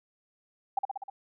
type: tone with echo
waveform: sine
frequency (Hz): 792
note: G5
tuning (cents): +18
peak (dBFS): -23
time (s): 0.77-0.79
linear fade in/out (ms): 5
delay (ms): 62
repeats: 5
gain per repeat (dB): -3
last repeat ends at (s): 1.1
effects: none